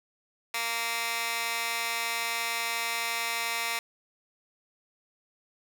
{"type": "tone with high-pass filter", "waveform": "15% pulse", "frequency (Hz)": 231.5, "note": "A#3", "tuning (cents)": -12, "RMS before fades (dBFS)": -31, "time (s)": [0.54, 3.79], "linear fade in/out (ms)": 2, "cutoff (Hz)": 1600, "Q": 1.1, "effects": []}